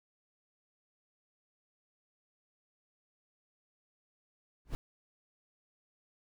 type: noise with exponential growth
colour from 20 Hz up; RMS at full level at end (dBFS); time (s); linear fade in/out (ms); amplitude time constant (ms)
brown; -30; 4.65-4.75; 0; 21
effects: none